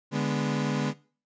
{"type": "chord", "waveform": "35% pulse", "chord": "G# diminished", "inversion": "second", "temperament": "equal", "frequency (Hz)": [146.83, 207.7, 246.9], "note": ["D3", "G#3", "B3"], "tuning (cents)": [0, 0, 0], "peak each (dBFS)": [-27, -29, -29], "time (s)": [0.11, 0.94], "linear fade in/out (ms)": 50, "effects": ["noise-tail reverb RT60 0.4 s tail -20 dB re dry", "resampled to 16000 Hz"]}